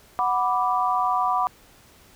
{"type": "chord", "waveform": "sine", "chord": "B minor", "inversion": "second", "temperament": "equal", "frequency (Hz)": [740, 987.8, 1174.7], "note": ["F#5", "B5", "D6"], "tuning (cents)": [0, 0, 0], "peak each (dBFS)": -24, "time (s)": [0.19, 1.47], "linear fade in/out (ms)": 0, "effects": ["pink hiss -53 dBFS RMS until 2.15 s"]}